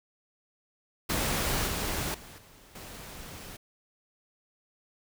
pink noise with level steps, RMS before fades -29 / -32 / -48 / -55 / -44 dBFS, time 1.09-3.57 s, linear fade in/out 10 ms, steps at 1.67 / 2.14 / 2.38 / 2.75 s, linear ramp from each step 5 ms, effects none

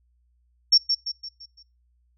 sine tone with echo, 5470 Hz, F8, 37 cents flat, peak -12 dBFS, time 0.72-0.78 s, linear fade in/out 10 ms, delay 170 ms, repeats 5, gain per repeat -7 dB, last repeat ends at 1.63 s, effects noise-tail reverb RT60 0.3 s tail -25 dB re dry + added 60 Hz sine -62 dBFS peak until 2.17 s

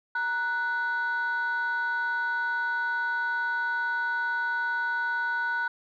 sine tone pair together, 937.7 / 1480 Hz, A#5 / F#6, +10 / 0 cents, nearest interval minor sixth, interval 790 cents, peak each -30 / -25 dBFS, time 0.15-5.68 s, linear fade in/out 5 ms, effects tanh soft clip ceiling -22 dBFS

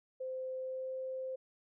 sine tone with pitch glide, 518 to 521.3 Hz, C5 to C5, -17 to -6 cents, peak -37 dBFS, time 0.2-1.36 s, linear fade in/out 10 ms, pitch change +11 cents, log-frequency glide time 0.56-0.92 s, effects none

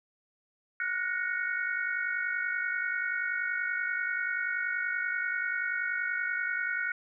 sine chord, Gb major seventh, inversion third, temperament equal with one note detuned, 1429.6 / 1480 / 1864.7 / 2217 Hz, F6 / Gb6 / Bb6 / Db7, +40 / 0 / 0 / 0 cents, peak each -35 / -32 / -36 / -37 dBFS, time 0.8-6.92 s, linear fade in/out 2 ms, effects none

